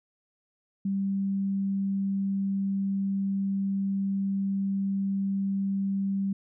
sine tone, 195.9 Hz, G3, 1 cent flat, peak -25 dBFS, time 0.85-6.33 s, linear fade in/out 5 ms, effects none

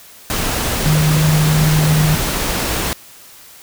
sine tone in noise, 153.8 Hz, D#3, 20 cents flat, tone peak -11 dBFS, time 0.86-2.15 s, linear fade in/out 0 ms, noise pink, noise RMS -19 dBFS, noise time 0.3-2.93 s, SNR +5 dB, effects white hiss -41 dBFS RMS until 3.62 s

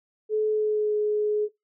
sine tone with pitch glide, 429.9 to 421.5 Hz, A4 to G#4, -40 to +26 cents, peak -21 dBFS, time 0.29-1.49 s, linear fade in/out 50 ms, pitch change -34 cents, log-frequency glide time 0.49-0.96 s, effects noise-tail reverb RT60 0.2 s tail -22 dB re dry

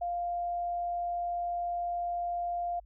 sine tone, 698.5 Hz, F5, in tune, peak -30 dBFS, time 0.01-2.8 s, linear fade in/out 10 ms, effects added 50 Hz sine -53 dBFS peak until 2.85 s

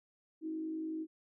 sine tone with frequency modulation, 318.2 Hz, D#4, 39 cents sharp, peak -36 dBFS, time 0.41-1.07 s, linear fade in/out 50 ms, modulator 50.7 Hz, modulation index 0.38, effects none

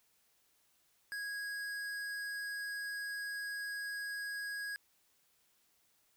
triangle tone with hard clipping, 1652 Hz, G#6, 10 cents flat, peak -40 dBFS, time 1.12-4.76 s, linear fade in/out 0 ms, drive 18 dB, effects white hiss -73 dBFS RMS until 6.16 s

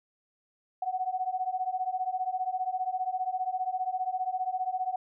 sine beating tone pair, 735 / 750 Hz, F#5 / F#5, -12 / +23 cents, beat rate 15 Hz, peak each -32 / -31 dBFS, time 0.82-4.96 s, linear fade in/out 5 ms, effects none

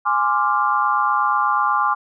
sine chord, D half-diminished seventh, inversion second, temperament equal, 830.6 / 1046.5 / 1174.7 / 1396.9 Hz, Ab5 / C6 / D6 / F6, 0 / 0 / 0 / 0 cents, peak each -22 / -21 / -19 / -24 dBFS, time 0.05-1.95 s, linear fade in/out 20 ms, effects none

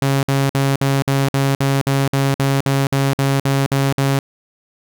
sawtooth tone bursts, 137.3 Hz, C#3, 16 cents flat, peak -10 dBFS, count 16, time 0.02-4.19 s, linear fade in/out 2 ms, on 210 ms, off 54 ms, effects none

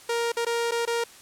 sawtooth tone with dropouts, 468 Hz, A#4, 7 cents sharp, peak -20 dBFS, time 0.09-1.04 s, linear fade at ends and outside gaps 5 ms, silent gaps 0.32-0.368 / 0.45-0.465 / 0.711-0.718 / 0.854-0.874 s, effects white hiss -49 dBFS RMS until 1.21 s + low-pass 11000 Hz 12 dB/octave

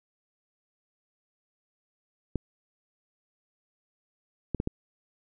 clicks, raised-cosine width 3 ms, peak -15 dBFS, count 4, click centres 2.357 / 4.547 / 4.601 / 4.674 s, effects none

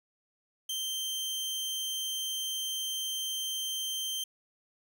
sawtooth tone, 3136 Hz, G7, in tune, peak -29 dBFS, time 0.69-4.24 s, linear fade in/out 5 ms, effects none

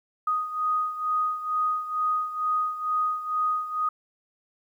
sine beating tone pair, 1244.5 / 1246.7 Hz, D#6 / D#6, 0 / +3 cents, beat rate 2.2 Hz, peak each -25 / -30 dBFS, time 0.27-3.89 s, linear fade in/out 5 ms, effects 10-bit

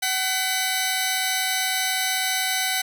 10% pulse tone pair together, 755 / 2012 Hz, F#5 / B6, +35 / +32 cents, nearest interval octave + perfect fourth, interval 1697 cents, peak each -16 dBFS, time 0.02-2.82 s, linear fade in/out 10 ms, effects none

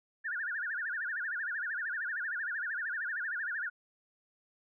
sine tone with vibrato, 1604 Hz, G6, 39 cents sharp, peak -33 dBFS, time 0.24-3.7 s, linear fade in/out 20 ms, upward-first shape sine, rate 13 Hz, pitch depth 220 cents each way, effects none

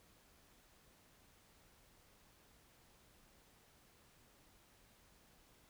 silence, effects pink hiss -68 dBFS RMS until 5.69 s

